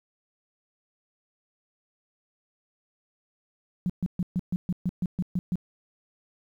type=tone bursts; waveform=sine; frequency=180 Hz; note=F#3; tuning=47 cents flat; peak=-23 dBFS; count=11; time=3.86-5.556 s; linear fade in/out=0 ms; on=36 ms; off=130 ms; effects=10-bit